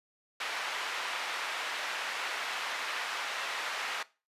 white band-pass noise, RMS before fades -36 dBFS, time 0.4-4.03 s, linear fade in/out 5 ms, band 800 to 2400 Hz, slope 12 dB/octave, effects noise-tail reverb RT60 0.3 s tail -19 dB re dry + resampled to 32000 Hz

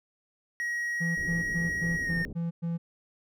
triangle tone with pitch glide, 1900 to 1836.3 Hz, A#6 to A#6, +33 to -27 cents, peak -27 dBFS, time 0.6-2.25 s, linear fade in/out 0 ms, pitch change -60 cents, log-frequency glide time 2.01-2.14 s
triangle tone bursts, 168.4 Hz, E3, 37 cents sharp, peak -26 dBFS, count 7, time 1-2.78 s, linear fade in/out 20 ms, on 160 ms, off 110 ms
pink low-pass noise, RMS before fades -40 dBFS, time 1.17-2.33 s, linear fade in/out 5 ms, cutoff 450 Hz, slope 24 dB/octave
effects none

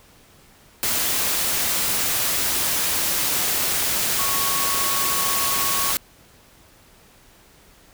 sine tone in noise, 1108.7 Hz, C#6, in tune, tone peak -27 dBFS, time 4.19-5.92 s, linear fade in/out 0 ms, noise white, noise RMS -22 dBFS, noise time 0.83-5.97 s, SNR -8 dB, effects pink hiss -52 dBFS RMS until 7.93 s

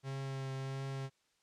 45% pulse tone with vibrato, 134.6 Hz, C3, 49 cents sharp, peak -38 dBFS, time 0.03-1.1 s, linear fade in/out 50 ms, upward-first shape triangle, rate 1.5 Hz, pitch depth 16 cents each way, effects white hiss -75 dBFS RMS until 1.42 s + low-pass 7000 Hz 12 dB/octave

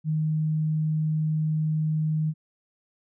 sine tone, 155.56 Hz, D#3, in tune, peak -22 dBFS, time 0.04-2.34 s, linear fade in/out 50 ms, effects none

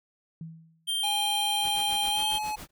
sine tone with exponential decay, 162.6 Hz, E3, 23 cents flat, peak -34 dBFS, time 0.41-0.92 s, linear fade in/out 2 ms, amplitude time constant 110 ms
square tone, 3163 Hz, G7, 15 cents sharp, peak -27 dBFS, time 0.87-2.39 s, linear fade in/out 20 ms
square tone with pitch glide, 818 to 851.3 Hz, G#5 to G#5, -26 to +43 cents, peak -30 dBFS, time 1.03-2.56 s, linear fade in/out 10 ms, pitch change +69 cents, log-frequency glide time 2.1-2.23 s
pink noise with tremolo, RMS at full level -41 dBFS, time 1.62-2.71 s, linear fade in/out 50 ms, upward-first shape sine, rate 7.3 Hz, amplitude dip 100%
effects none

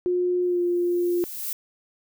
sine tone with pitch glide, 358.4 to 351 Hz, F4 to F4, +45 to +9 cents, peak -20 dBFS, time 0.06-1.24 s, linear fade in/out 0 ms, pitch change -36 cents, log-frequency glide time 0.45-0.61 s
violet noise with exponential growth, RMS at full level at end -28 dBFS, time 0.42-1.53 s, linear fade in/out 2 ms, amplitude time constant 240 ms
effects none

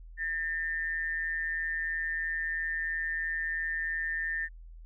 sine tone with amplitude modulation, 1805 Hz, A6, 44 cents sharp, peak -27 dBFS, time 0.17-4.49 s, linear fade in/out 50 ms, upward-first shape sine, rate 163 Hz, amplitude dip 60%, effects added 41 Hz sine -45 dBFS peak until 4.85 s

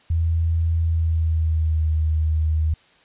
sine tone with pitch glide, 82.41 to 78.42 Hz, E2 to D#2, 0 to +14 cents, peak -17 dBFS, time 0.1-2.74 s, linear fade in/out 5 ms, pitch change -86 cents, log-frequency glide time 0.81-1.91 s, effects white hiss -55 dBFS RMS until 3.04 s + resampled to 8000 Hz

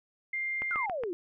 sine tone, 2100 Hz, C7, 6 cents sharp, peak -30 dBFS, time 0.33-0.86 s, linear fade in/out 5 ms
click train, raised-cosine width 0.5 ms, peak -23 dBFS, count 4, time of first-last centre 0.62-1.036 s, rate 7.21 Hz
sine exponential sweep, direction down, 1500 to 329 Hz, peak -31 dBFS, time 0.71-1.13 s, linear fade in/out 0 ms
effects none

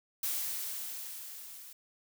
blue noise with level ramp, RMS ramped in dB -33 to -50 dBFS, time 0.23-1.73 s, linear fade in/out 5 ms, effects none

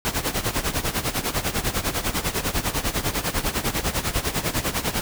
pink noise with tremolo, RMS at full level -22 dBFS, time 0.05-5.01 s, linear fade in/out 0 ms, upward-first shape sine, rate 10 Hz, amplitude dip 80%, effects none

